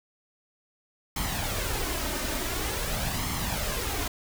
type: noise with flanger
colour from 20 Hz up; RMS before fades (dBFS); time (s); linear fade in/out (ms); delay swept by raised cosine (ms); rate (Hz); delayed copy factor
pink; -30; 1.16-4.08; 5; 0.94 to 3.34; 0.47; +0.55
effects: none